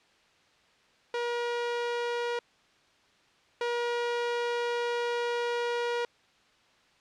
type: tone pair in turn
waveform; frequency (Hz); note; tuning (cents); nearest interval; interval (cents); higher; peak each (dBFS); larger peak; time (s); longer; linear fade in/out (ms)
sawtooth; 477.6 / 477.6; A#4 / A#4; +42 / +42; unison; 0; neither; -25 / -24; second; 1.14-2.39 / 3.61-6.05; second; 2
effects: white hiss -63 dBFS RMS until 7 s + low-pass 4000 Hz 12 dB/octave